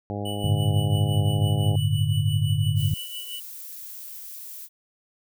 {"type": "harmonic tone", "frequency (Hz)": 102.2, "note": "G#2", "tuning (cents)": -27, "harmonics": [1, 2, 3, 4, 5, 6, 7, 8], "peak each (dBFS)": [-31, -34, -36, -37, -38, -39, -39, -40], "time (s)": [0.1, 1.76], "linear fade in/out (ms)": 0}
{"type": "tone with tremolo", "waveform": "square", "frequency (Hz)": 2960, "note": "F#7", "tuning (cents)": 0, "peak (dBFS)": -32, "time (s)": [0.25, 3.4], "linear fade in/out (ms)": 5, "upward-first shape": "triangle", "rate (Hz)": 5.9, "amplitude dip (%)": 70}
{"type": "chord", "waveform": "sine", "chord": "G suspended second", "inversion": "none", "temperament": "equal", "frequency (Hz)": [98, 110, 146.83], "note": ["G2", "A2", "D3"], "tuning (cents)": [0, 0, 0], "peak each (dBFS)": -24, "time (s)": [0.44, 2.94], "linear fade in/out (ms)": 5}
{"type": "noise", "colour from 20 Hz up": "violet", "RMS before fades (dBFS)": -39, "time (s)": [2.75, 4.69], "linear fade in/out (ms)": 50}
{"effects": []}